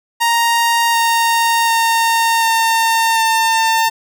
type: tone with pitch steps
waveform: sawtooth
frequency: 932.3 / 924.3 / 916.3 / 908.4 / 900.5 Hz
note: A#5 / A#5 / A#5 / A#5 / A5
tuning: 0 / -15 / -30 / -45 / +40 cents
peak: -8 dBFS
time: 0.2-3.9 s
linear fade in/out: 20 ms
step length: 740 ms
effects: none